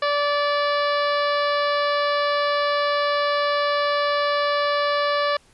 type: harmonic tone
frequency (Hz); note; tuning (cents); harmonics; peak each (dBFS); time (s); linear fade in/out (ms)
580; D5; -22; 1 / 2 / 3 / 4 / 5 / 6 / 7 / 8 / 9; -22 / -23 / -28 / -34 / -35 / -36 / -34 / -37 / -41; 0.02-5.37; 5
effects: pink hiss -56 dBFS RMS until 5.53 s + resampled to 24000 Hz